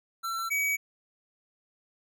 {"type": "tone pair in turn", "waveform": "square", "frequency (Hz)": [1347, 2270], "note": ["E6", "C#7"], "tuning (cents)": [37, 41], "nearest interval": "major sixth", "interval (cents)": 904, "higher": "second", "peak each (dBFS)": [-31, -26], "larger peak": "second", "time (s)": [[0.23, 0.5], [0.5, 0.77]], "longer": "neither", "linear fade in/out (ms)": 20, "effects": []}